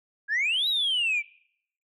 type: exponential two-way sweep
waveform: sine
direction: up then down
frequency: 1605 to 3951 to 2279 Hz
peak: -21 dBFS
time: 0.28-1.23 s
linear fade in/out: 50 ms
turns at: 0.68 s
effects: noise-tail reverb RT60 0.7 s tail -23 dB re dry + tanh soft clip ceiling -20 dBFS